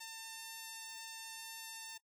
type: tone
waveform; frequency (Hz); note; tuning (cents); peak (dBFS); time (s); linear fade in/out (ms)
5% pulse; 899; A5; +37; -34; 0-1.98; 10
effects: noise-tail reverb RT60 0.1 s tail -24 dB re dry + AAC 64 kbps